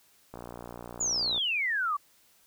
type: click train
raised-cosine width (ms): 1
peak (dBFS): -27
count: 63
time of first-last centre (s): 0.34-1.379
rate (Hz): 59.7
type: exponential sweep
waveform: sine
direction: down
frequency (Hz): 7130 to 1120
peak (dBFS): -26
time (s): 1-1.97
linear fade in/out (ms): 10
effects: white hiss -63 dBFS RMS until 2.46 s